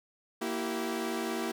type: chord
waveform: sawtooth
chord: E diminished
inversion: second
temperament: equal with one note detuned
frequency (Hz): 233.1 / 329.6 / 385.9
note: Bb3 / E4 / G4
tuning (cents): 0 / 0 / -27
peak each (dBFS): -32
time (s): 0.41-1.52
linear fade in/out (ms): 10
effects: none